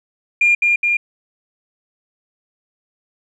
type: tone with echo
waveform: sine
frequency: 2407 Hz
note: D7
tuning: 42 cents sharp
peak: -9 dBFS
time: 0.41-0.55 s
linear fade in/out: 5 ms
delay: 210 ms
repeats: 2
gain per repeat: -2 dB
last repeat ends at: 0.97 s
effects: tanh soft clip ceiling -6 dBFS